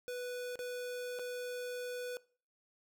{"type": "tone with dropouts", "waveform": "square", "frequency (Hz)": 493.9, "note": "B4", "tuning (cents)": 0, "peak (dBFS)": -39, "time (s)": [0.08, 2.17], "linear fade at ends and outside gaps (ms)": 0, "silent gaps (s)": [[0.556, 0.591], [1.189, 1.194]], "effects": ["noise-tail reverb RT60 0.4 s tail -21 dB re dry"]}